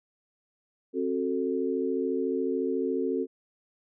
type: chord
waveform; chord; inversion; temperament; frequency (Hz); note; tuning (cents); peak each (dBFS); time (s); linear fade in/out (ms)
sine; F# diminished; second; just; 266.4 / 370 / 444; C4 / F#4 / A4; +31 / 0 / +16; -30; 0.93-3.27; 50
effects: none